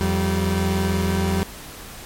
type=tone pair together; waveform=30% pulse; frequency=86 / 193.06 Hz; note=F2 / G3; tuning=-26 / -26 cents; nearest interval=octave + major second; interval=1400 cents; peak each=-19 / -19 dBFS; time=0.01-1.43 s; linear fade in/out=0 ms; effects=pink hiss -38 dBFS RMS until 2.05 s + MP3 64 kbps